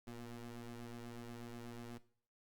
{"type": "ring-modulated tone", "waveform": "25% pulse", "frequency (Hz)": 117.9, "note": "A#2", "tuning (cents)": 20, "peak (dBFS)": -40, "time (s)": [0.07, 1.98], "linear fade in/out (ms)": 5, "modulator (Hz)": 122, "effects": ["noise-tail reverb RT60 0.5 s tail -17 dB re dry", "Opus 48 kbps"]}